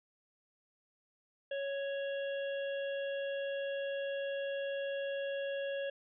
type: harmonic tone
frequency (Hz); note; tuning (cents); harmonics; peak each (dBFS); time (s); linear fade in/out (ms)
554.4; C#5; 0; 1 / 3 / 5 / 6; -35 / -45 / -49 / -51; 1.51-5.9; 5
effects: none